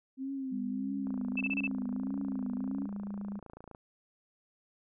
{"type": "tone with vibrato", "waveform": "sine", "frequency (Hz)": 261.6, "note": "C4", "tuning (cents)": 0, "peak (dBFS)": -34, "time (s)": [0.17, 2.89], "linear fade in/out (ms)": 50, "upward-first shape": "triangle", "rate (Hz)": 1.6, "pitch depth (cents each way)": 93}
{"type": "tone", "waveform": "sine", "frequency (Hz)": 201.9, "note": "G#3", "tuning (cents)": -49, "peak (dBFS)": -36, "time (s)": [0.51, 3.4], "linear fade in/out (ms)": 20}
{"type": "click train", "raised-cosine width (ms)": 1, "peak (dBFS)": -34, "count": 76, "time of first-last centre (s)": [1.07, 3.749], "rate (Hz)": 28}
{"type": "tone bursts", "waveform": "sine", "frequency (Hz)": 2637, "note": "E7", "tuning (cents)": 0, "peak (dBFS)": -30, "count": 5, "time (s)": [1.37, 1.672], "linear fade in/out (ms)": 5, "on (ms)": 38, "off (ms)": 28}
{"effects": []}